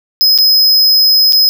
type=tone with dropouts; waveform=square; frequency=5080 Hz; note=D#8; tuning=35 cents sharp; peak=-6 dBFS; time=0.21-1.49 s; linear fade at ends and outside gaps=0 ms; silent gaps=0.378-0.386 / 1.324-1.331 s; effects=none